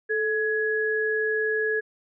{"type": "tone pair together", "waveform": "sine", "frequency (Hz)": [436, 1677], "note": ["A4", "G#6"], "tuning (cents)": [-16, 16], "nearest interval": "octave + major seventh", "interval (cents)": 2332, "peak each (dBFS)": -25, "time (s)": [0.09, 1.81], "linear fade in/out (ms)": 20, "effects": []}